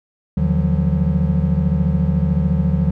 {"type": "tone cluster", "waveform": "triangle", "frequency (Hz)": [77.2, 149.1, 170.6, 184.5], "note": ["D#2", "D3", "F3", "F#3"], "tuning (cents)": [-13, 27, -40, -5], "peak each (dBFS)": -18, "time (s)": [0.37, 2.91], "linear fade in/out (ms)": 5, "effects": []}